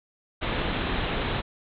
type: low-pass noise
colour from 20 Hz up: pink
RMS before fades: -28 dBFS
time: 0.41-1.42 s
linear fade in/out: 20 ms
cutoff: 3900 Hz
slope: 96 dB/octave
effects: none